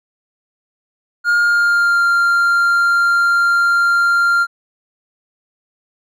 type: tone with pitch glide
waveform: triangle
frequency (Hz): 1418 to 1391.2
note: F6 to F6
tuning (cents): +26 to -7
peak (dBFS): -9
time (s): 1.24-4.47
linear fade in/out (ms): 50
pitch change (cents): -33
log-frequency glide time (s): 1.37-2.04
effects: none